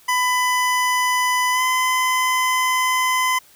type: tone with pitch glide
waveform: 25% pulse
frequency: 1000 to 1019.8 Hz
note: B5 to C6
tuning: +21 to -45 cents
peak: -13 dBFS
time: 0.08-3.39 s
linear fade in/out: 10 ms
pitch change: +34 cents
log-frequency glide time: 1.52-1.62 s
effects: white hiss -51 dBFS RMS until 3.55 s